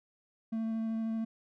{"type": "tone with vibrato", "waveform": "triangle", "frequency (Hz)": 223.8, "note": "A3", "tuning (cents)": 30, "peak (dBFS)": -29, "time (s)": [0.52, 1.25], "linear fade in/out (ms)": 10, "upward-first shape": "square", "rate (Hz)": 13, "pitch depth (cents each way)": 8, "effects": []}